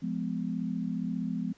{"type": "chord", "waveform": "sine", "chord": "F diminished", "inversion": "none", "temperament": "just", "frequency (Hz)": [174.61, 209.5, 251.4], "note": ["F3", "Ab3", "Cb4"], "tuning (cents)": [0, 15, 31], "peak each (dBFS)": -34, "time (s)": [0.02, 1.53], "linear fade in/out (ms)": 10, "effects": ["pink hiss -62 dBFS RMS until 1.57 s", "resampled to 16000 Hz"]}